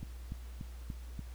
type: click train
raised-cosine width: 5 ms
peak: -28 dBFS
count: 5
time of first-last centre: 0.03-1.193 s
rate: 3.44 Hz
effects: added 60 Hz sine -43 dBFS peak until 1.34 s + pink hiss -59 dBFS RMS until 1.34 s